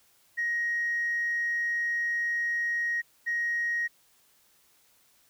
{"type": "tone pair in turn", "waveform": "sine", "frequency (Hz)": [1882, 1882], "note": ["A#6", "A#6"], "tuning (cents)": [16, 16], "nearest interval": "unison", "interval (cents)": 0, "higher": "neither", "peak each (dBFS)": -25, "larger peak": "neither", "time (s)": [[0.37, 3.02], [3.26, 3.88]], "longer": "first", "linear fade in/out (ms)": 20, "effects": ["tanh soft clip ceiling -22 dBFS", "white hiss -64 dBFS RMS until 5.29 s"]}